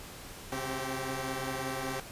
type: tone cluster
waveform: 10% pulse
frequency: 134.2 / 263.2 / 386 Hz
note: C3 / C4 / G4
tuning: +44 / +10 / -27 cents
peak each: -30 dBFS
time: 0.52-2 s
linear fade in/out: 2 ms
effects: pink hiss -46 dBFS RMS until 2.11 s + resampled to 32000 Hz